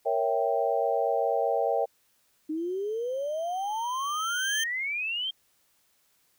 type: chord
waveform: sine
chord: A# diminished seventh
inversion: none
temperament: equal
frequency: 466.2 / 554.4 / 659.3 / 784 Hz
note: A#4 / C#5 / E5 / G5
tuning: 0 / 0 / 0 / 0 cents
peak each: -29 dBFS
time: 0.05-1.86 s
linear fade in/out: 20 ms
type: exponential sweep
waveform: sine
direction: up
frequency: 303.2 to 3218 Hz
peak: -28 dBFS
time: 2.49-5.31 s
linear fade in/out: 10 ms
type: tone with exponential growth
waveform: 25% pulse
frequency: 3138 Hz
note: G7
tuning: 1 cent sharp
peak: -23 dBFS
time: 2.57-4.64 s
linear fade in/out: 5 ms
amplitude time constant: 450 ms
effects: white hiss -68 dBFS RMS until 6.38 s